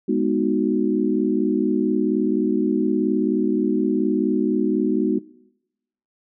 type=chord; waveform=sine; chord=G# minor seventh; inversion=none; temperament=equal; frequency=207.7 / 246.9 / 311.1 / 370 Hz; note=G#3 / B3 / D#4 / F#4; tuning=0 / 0 / 0 / 0 cents; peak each=-23 dBFS; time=0.08-5.19 s; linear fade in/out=10 ms; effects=noise-tail reverb RT60 0.9 s tail -21 dB re dry